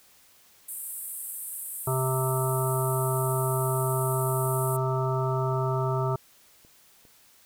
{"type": "band-pass noise", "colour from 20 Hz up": "pink", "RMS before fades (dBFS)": -37, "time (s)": [0.68, 4.77], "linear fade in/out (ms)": 10, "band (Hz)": [8100, 15000], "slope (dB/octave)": 96}
{"type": "harmonic tone", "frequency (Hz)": 130.81, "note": "C3", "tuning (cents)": 0, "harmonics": [1, 3, 5, 7, 9, 10], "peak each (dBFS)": [-26, -31, -33, -34, -36, -36], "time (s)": [1.87, 6.16], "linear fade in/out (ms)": 5}
{"type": "clicks", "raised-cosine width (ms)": 2, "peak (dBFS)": [-34, -35, -42, -43], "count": 4, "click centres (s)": [4.463, 5.526, 6.649, 7.052]}
{"effects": ["white hiss -58 dBFS RMS until 7.45 s"]}